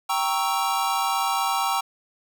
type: chord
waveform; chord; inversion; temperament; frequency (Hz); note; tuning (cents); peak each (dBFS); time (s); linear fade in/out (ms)
square; G diminished seventh; none; equal; 784 / 932.3 / 1108.7 / 1318.5; G5 / Bb5 / Db6 / Fb6; 0 / 0 / 0 / 0; -27 / -28 / -29 / -29; 0.09-1.81; 10
effects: none